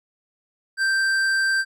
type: tone with hard clipping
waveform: sine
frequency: 1568 Hz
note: G6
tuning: in tune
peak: -20 dBFS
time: 0.77-1.65 s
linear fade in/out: 50 ms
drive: 10 dB
effects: none